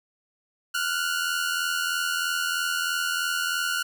sawtooth tone pair together, 1396.9 / 1480 Hz, F6 / F#6, 0 / 0 cents, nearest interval minor second, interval 100 cents, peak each -24 dBFS, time 0.74-3.83 s, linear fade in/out 10 ms, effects none

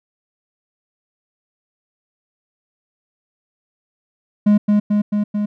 triangle tone with echo, 207.7 Hz, G#3, in tune, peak -7 dBFS, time 4.46-4.58 s, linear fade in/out 10 ms, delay 220 ms, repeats 4, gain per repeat -2 dB, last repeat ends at 5.46 s, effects none

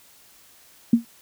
sine tone with exponential decay, 233.1 Hz, A#3, in tune, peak -8 dBFS, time 0.93-1.05 s, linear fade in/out 5 ms, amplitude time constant 24 ms, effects white hiss -53 dBFS RMS until 1.21 s

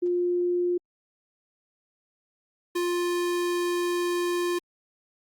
sine / square tone pair in turn, 353.6 / 351 Hz, F4 / F4, +22 / +9 cents, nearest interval unison, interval 13 cents, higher first, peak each -22 / -25 dBFS, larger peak first, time 0.02-0.78 / 2.75-4.59 s, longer second, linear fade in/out 10 ms, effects Opus 24 kbps

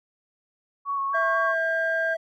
sine tone with vibrato, 1108.7 Hz, C#6, in tune, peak -24 dBFS, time 0.85-1.55 s, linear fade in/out 50 ms, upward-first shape square, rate 4 Hz, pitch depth 16 cents each way
sine tone, 1601 Hz, G6, 36 cents sharp, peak -24 dBFS, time 1.13-2.15 s, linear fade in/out 20 ms
triangle tone with pitch glide, 660 to 653.9 Hz, E5 to E5, +2 to -14 cents, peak -24 dBFS, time 1.14-2.17 s, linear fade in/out 10 ms, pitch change -16 cents, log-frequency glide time 1.42-1.59 s
effects none

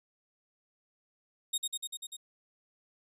20% pulse tone with echo, 3729 Hz, A#7, in tune, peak -23 dBFS, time 1.53-1.58 s, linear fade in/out 10 ms, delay 98 ms, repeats 6, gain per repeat -2 dB, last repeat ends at 2.168 s, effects none

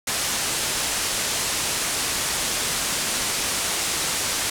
white low-pass noise, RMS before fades -25 dBFS, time 0.07-4.5 s, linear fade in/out 5 ms, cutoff 10000 Hz, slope 24 dB/octave, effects none

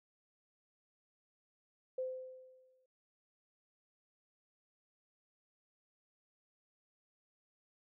sine tone with exponential decay, 515 Hz, C5, 28 cents flat, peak -34 dBFS, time 1.98-2.86 s, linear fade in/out 5 ms, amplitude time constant 190 ms, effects noise-tail reverb RT60 0.4 s tail -22 dB re dry

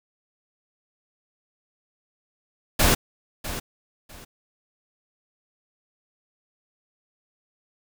pink noise with echo, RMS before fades -18 dBFS, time 2.79-2.95 s, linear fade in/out 10 ms, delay 650 ms, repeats 2, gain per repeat -13 dB, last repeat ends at 4.25 s, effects none

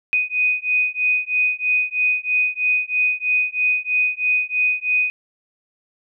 sine beating tone pair, 2491 / 2494.1 Hz, D#7 / D#7, +1 / +4 cents, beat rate 3.1 Hz, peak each -20 / -20 dBFS, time 0.13-5.1 s, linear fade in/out 0 ms, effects none

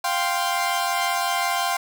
sawtooth chord, F suspended second, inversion none, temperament equal, 698.5 / 784 / 1046.5 Hz, F5 / G5 / C6, 0 / 0 / 0 cents, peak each -22 dBFS, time 0.04-1.77 s, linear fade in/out 5 ms, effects none

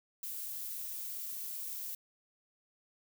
violet noise, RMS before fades -41 dBFS, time 0.23-1.95 s, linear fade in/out 2 ms, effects none

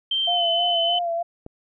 sine tone with pitch glide, 3136 to 3036 Hz, G7 to F#7, 0 to +44 cents, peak -20 dBFS, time 0.11-0.99 s, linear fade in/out 5 ms, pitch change -56 cents, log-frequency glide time 0.24-0.42 s
sine tone with vibrato, 689 Hz, F5, 24 cents flat, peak -22 dBFS, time 0.27-1.23 s, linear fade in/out 10 ms, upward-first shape sine, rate 3.2 Hz, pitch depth 45 cents each way
click, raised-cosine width 2 ms, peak -23 dBFS, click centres 1.464 s
effects none

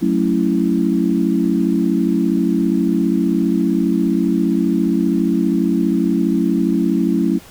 sine chord, F# minor seventh, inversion none, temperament equal, 185 / 220 / 277.2 / 329.6 Hz, F#3 / A3 / C#4 / E4, 0 / 0 / 0 / 0 cents, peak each -19 dBFS, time 0.01-7.39 s, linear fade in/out 20 ms, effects pink hiss -42 dBFS RMS until 7.5 s

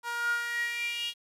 sawtooth tone with high-pass filter sweep, 473.5 Hz, A#4, 27 cents sharp, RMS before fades -32 dBFS, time 0.03-1.14 s, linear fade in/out 50 ms, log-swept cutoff 1100 to 3100 Hz, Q 9.5, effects resampled to 32000 Hz + 10-bit

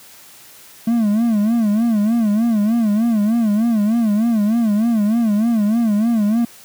triangle tone with vibrato, 220 Hz, A3, in tune, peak -11 dBFS, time 0.87-6.45 s, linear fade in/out 5 ms, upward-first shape sine, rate 3.3 Hz, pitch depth 130 cents each way, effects white hiss -43 dBFS RMS until 6.64 s + high-pass 80 Hz 12 dB/octave

